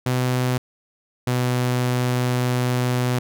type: tone pair in turn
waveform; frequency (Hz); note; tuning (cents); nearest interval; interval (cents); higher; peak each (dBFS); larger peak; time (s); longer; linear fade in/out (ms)
sawtooth; 126.3 / 124.63; B2 / B2; +39 / +16; unison; 23; first; -15; neither; 0.06-0.58 / 1.27-3.19; second; 5
effects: none